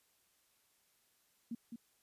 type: tone with echo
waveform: sine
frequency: 233.1 Hz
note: A#3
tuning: in tune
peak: -38 dBFS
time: 1.51-1.55 s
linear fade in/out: 5 ms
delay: 210 ms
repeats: 1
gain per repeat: -5 dB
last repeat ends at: 1.76 s
effects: white hiss -74 dBFS RMS until 2.02 s + resampled to 32000 Hz